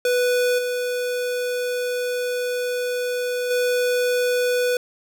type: tone with level steps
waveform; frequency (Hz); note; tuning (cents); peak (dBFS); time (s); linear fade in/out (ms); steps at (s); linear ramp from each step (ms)
square; 493.9; B4; 0; -18 / -23 / -19; 0.05-4.77; 2; 0.58 / 3.5; 10
effects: none